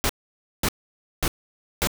pink noise bursts, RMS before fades -22 dBFS, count 4, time 0.04-1.872 s, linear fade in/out 0 ms, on 53 ms, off 540 ms, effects none

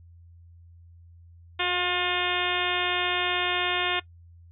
harmonic tone with a mistuned harmonic, 356.8 Hz, F4, 37 cents sharp, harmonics 1 / 2 / 3 / 4 / 5 / 6 / 7 / 8 / 9 / 10, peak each -33 / -33 / -33 / -33 / -33 / -33 / -33 / -33 / -33 / -33 dBFS, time 1.59-4 s, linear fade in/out 10 ms, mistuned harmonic 1, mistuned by +23 cents, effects noise-tail reverb RT60 0.1 s tail -20 dB re dry + added 85 Hz sine -48 dBFS peak until 4.51 s

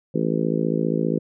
harmonic tone, 55 Hz, A1, in tune, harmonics 3 / 4 / 5 / 6 / 7 / 8 / 9, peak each -25 / -26 / -27 / -28 / -28 / -29 / -30 dBFS, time 0.14-1.19 s, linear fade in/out 10 ms, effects none

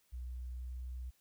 sine tone with pitch glide, 61.9 to 62.44 Hz, B1 to B1, +5 to +20 cents, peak -40 dBFS, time 0.12-1.11 s, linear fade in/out 20 ms, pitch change +15 cents, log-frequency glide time 0.53-0.63 s, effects white hiss -73 dBFS RMS until 1.2 s

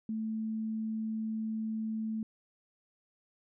sine tone, 220 Hz, A3, in tune, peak -32 dBFS, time 0.09-2.23 s, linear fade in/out 2 ms, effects none

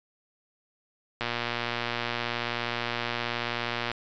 click train, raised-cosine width 0.3 ms, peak -13 dBFS, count 323, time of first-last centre 1.21-3.916 s, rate 119 Hz, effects resampled to 16000 Hz

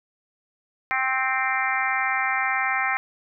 harmonic tone with a mistuned harmonic, 261.6 Hz, C4, in tune, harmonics 3 / 4 / 5 / 6 / 7 / 8 / 9, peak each -28 / -31 / -29 / -31 / -28 / -27 / -31 dBFS, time 0.91-2.97 s, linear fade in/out 0 ms, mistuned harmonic 4, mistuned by +18 cents, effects none

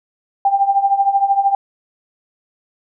sine tone with tremolo, 792 Hz, G5, 18 cents sharp, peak -8 dBFS, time 0.45-1.55 s, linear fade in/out 2 ms, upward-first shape triangle, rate 13 Hz, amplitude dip 85%, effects none

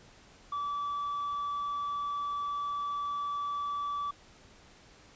sine tone with tanh clipping, 1154 Hz, D6, 31 cents flat, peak -32 dBFS, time 0.52-4.11 s, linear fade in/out 5 ms, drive 2 dB, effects pink hiss -57 dBFS RMS until 5.15 s + resampled to 16000 Hz

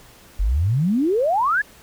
sine exponential sweep, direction up, 43.12 to 1760 Hz, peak -16 dBFS, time 0.39-1.62 s, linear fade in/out 10 ms, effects pink hiss -48 dBFS RMS until 1.82 s

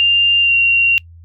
sine tone with pitch glide, 2794 to 2757 Hz, F7 to F7, 0 to -23 cents, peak -9 dBFS, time 0-0.98 s, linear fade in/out 0 ms, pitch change -23 cents, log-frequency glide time 0.4-0.54 s, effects noise-tail reverb RT60 0.1 s tail -24 dB re dry + added 84 Hz sine -37 dBFS peak until 1.24 s

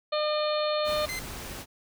harmonic tone, 605 Hz, D#5, 49 cents flat, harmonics 1 / 2 / 3 / 4 / 5 / 6 / 7, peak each -26 / -32 / -43 / -40 / -42 / -37 / -36 dBFS, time 0.12-1.06 s, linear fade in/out 10 ms
pink noise, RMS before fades -39 dBFS, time 0.84-1.66 s, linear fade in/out 50 ms
sawtooth tone, 2066 Hz, C7, 22 cents flat, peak -29 dBFS, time 1.09-1.19 s, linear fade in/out 0 ms
effects none

